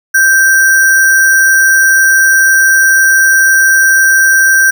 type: tone with sample-and-hold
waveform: sine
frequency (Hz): 1568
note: G6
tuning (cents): 0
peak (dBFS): -4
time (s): 0.14-4.71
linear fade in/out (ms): 10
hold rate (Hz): 7350
effects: none